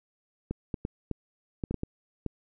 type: clicks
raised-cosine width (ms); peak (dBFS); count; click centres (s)
3; -18; 9; 0.51 / 0.742 / 0.851 / 1.113 / 1.638 / 1.71 / 1.743 / 1.834 / 2.263
effects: none